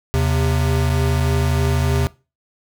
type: tone pair together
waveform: square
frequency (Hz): 79.98 / 132.2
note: D#2 / C3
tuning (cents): +48 / +18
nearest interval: major sixth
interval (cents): 870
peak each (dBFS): -19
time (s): 0.14-2.07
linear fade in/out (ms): 0
effects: noise-tail reverb RT60 0.3 s tail -21 dB re dry